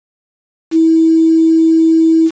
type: tone with quantisation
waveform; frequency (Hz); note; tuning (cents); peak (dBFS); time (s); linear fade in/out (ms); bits
sine; 324.3; E4; -28; -6; 0.71-2.31; 50; 5
effects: resampled to 16000 Hz